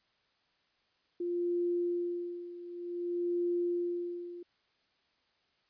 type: tone with tremolo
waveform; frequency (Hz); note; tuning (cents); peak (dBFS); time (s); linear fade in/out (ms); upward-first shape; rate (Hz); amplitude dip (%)
sine; 349.2; F4; 0; -28; 1.2-4.43; 5; sine; 0.54; 80
effects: white hiss -73 dBFS RMS until 5.69 s + resampled to 11025 Hz